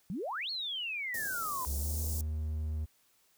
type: exponential two-way sweep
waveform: sine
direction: up then down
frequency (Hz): 160.3 to 4400 to 985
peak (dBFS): -34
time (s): 0.1-1.65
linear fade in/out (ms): 0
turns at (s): 0.5
type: band-stop noise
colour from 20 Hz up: white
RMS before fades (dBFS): -40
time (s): 1.14-2.21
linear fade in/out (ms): 2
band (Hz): 700 to 5600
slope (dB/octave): 24
type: tone with pitch glide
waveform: triangle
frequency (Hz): 70.5 to 77.33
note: C#2 to D#2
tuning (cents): +30 to -10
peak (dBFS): -30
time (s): 1.66-2.86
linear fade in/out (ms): 20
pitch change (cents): +160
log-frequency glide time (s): 1.76-1.93
effects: white hiss -69 dBFS RMS until 3.37 s